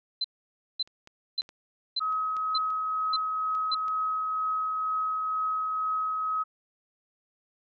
sine tone bursts, 4058 Hz, B7, 46 cents sharp, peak -25 dBFS, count 7, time 0.21-3.748 s, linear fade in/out 5 ms, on 34 ms, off 550 ms
clicks, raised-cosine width 0.2 ms, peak -38 / -31 / -30 / -31 / -39 / -29 / -38 / -34 / -31 dBFS, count 9, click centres 0.875 / 1.074 / 1.419 / 1.491 / 2.125 / 2.367 / 2.704 / 3.551 / 3.882 s
sine tone with tremolo, 1273 Hz, D#6, 39 cents sharp, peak -25 dBFS, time 2-6.44 s, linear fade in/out 20 ms, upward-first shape triangle, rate 2.1 Hz, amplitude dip 25%
effects none

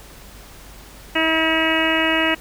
harmonic tone, 321.2 Hz, E4, 45 cents flat, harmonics 1 / 2 / 3 / 4 / 5 / 6 / 7 / 8 / 9, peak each -22 / -24 / -27 / -28 / -26 / -23 / -27 / -25 / -24 dBFS, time 1.15-2.35 s, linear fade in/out 10 ms, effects added 48 Hz sine -43 dBFS peak until 2.4 s + pink hiss -43 dBFS RMS until 2.4 s

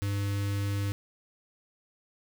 square tone with notch filter, 100.2 Hz, G2, 38 cents sharp, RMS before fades -30 dBFS, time 0.02-0.92 s, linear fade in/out 0 ms, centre 720 Hz, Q 0.93, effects 9-bit

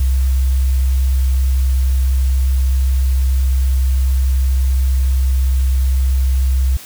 sine tone, 65.4 Hz, C2, in tune, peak -11 dBFS, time 0-6.77 s, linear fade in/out 5 ms, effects white hiss -36 dBFS RMS until 6.85 s

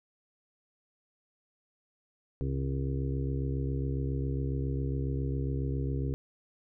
harmonic tone, 67.3 Hz, C2, 49 cents sharp, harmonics 1 / 2 / 4 / 5 / 6 / 7, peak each -33 / -32 / -38 / -43 / -41 / -45 dBFS, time 2.41-6.14 s, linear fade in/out 0 ms, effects none

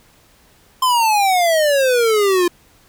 square exponential sweep, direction down, 1046 to 344.6 Hz, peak -13 dBFS, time 0.82-2.48 s, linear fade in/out 5 ms, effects pink hiss -52 dBFS RMS until 2.88 s

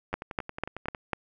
two click trains, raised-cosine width 0.5 ms, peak -21 / -12 dBFS, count 10 / 5, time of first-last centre 0.13-0.948 / 0.14-1.133 s, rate 11 / 4.03 Hz, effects none

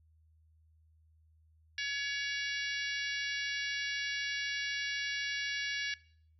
harmonic tone, 564 Hz, C#5, 30 cents sharp, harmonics 3 / 4 / 5 / 6 / 7 / 8 / 9 / 10, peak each -38 / -40 / -42 / -44 / -45 / -46 / -47 / -48 dBFS, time 1.78-5.94 s, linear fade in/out 2 ms, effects noise-tail reverb RT60 0.6 s tail -21 dB re dry + added 79 Hz sine -63 dBFS peak until 6.39 s

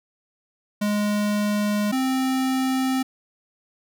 square tone pair in turn, 207.7 / 261.7 Hz, G#3 / C4, 0 / 0 cents, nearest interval major third, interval 400 cents, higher second, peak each -21 dBFS, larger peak neither, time 0.81-1.92 / 1.92-3.03 s, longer neither, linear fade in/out 10 ms, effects none

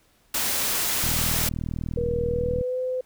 white noise, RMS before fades -25 dBFS, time 0.34-1.49 s, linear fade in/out 5 ms
click train, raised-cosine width 5 ms, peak -17 dBFS, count 64, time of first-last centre 1.04-2.611 s, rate 40.1 Hz
sine tone with pitch glide, 478.5 to 509.9 Hz, A#4 to C5, +45 to -45 cents, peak -24 dBFS, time 1.97-3.01 s, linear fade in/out 5 ms, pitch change +110 cents, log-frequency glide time 2.27-2.79 s
effects pink hiss -62 dBFS RMS until 3.05 s

